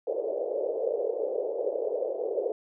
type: band-pass noise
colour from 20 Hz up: white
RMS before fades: -30 dBFS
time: 0.07-2.52 s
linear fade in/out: 2 ms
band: 420 to 560 Hz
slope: 48 dB/octave
effects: none